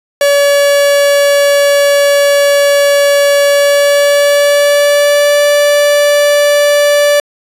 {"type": "tone with pitch glide", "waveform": "45% pulse", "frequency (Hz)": [569, 581.6], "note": ["C#5", "D5"], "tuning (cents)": [45, -17], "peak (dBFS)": -6, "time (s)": [0.21, 7.2], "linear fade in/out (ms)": 2, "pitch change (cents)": 38, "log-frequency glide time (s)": [3.45, 5.44], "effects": ["resampled to 32000 Hz"]}